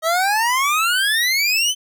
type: exponential sweep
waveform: 25% pulse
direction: up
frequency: 629 to 3109 Hz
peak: -12 dBFS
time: 0.02-1.75 s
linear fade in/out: 50 ms
effects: none